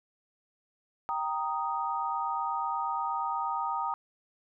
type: chord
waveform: sine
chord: Eb major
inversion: first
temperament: equal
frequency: 784 / 932.3 / 1244.5 Hz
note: G5 / Bb5 / Eb6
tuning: 0 / 0 / 0 cents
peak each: -35 / -32 / -33 dBFS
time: 1.09-3.94 s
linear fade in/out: 0 ms
effects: none